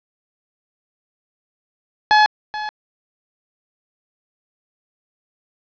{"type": "tone with echo", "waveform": "30% pulse", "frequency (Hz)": 850, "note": "G#5", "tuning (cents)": 40, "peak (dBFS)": -7, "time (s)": [2.11, 2.26], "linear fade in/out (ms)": 0, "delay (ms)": 430, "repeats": 1, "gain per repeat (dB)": -14, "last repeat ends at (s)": 2.69, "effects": ["resampled to 11025 Hz", "8-bit"]}